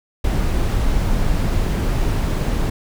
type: noise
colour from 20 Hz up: brown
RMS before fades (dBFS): -18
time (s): 0.24-2.7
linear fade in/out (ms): 5
effects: none